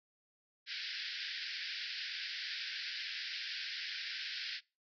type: band-pass noise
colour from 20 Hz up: white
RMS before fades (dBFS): -42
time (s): 0.66-4.61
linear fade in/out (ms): 50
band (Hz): 1500 to 5200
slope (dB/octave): 96
effects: noise-tail reverb RT60 0.3 s tail -24 dB re dry